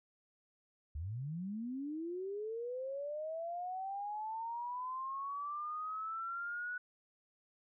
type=linear sweep; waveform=sine; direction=up; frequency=67.9 to 1480 Hz; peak=-38 dBFS; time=0.95-6.78 s; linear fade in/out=5 ms; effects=none